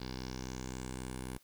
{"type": "tone with low-pass filter sweep", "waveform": "10% pulse", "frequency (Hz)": 63.8, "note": "C2", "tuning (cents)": -43, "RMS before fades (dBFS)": -42, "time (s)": [0, 1.38], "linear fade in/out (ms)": 5, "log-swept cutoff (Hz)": [4600, 11000], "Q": 4.4, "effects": ["white hiss -67 dBFS RMS until 1.43 s"]}